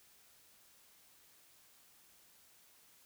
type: silence
effects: white hiss -65 dBFS RMS until 3.05 s